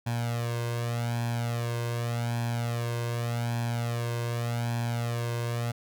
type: tone with flanger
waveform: sawtooth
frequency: 118.2 Hz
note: A#2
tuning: 24 cents sharp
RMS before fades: -30 dBFS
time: 0.06-5.72 s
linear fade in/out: 10 ms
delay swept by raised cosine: 1.2 to 1.93 ms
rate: 0.85 Hz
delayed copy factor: +0.8
effects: none